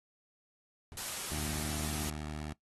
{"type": "noise with exponential decay", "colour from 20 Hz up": "brown", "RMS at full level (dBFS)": -43, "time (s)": [0.92, 1.15], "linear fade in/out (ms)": 0, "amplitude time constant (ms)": 48}
{"type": "noise", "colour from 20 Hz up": "white", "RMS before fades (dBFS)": -39, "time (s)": [0.97, 2.1], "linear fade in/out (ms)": 2}
{"type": "tone", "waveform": "15% pulse", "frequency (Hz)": 75.8, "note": "D#2", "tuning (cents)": -45, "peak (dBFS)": -32, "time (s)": [1.32, 2.53], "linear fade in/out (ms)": 0}
{"effects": ["noise-tail reverb RT60 0.1 s tail -19 dB re dry", "AAC 32 kbps"]}